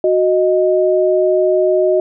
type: tone pair together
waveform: sine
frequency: 369.1 / 622.3 Hz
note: F#4 / D#5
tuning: -4 / 0 cents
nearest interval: major sixth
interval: 904 cents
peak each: -13 dBFS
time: 0.04-2 s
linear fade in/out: 2 ms
effects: none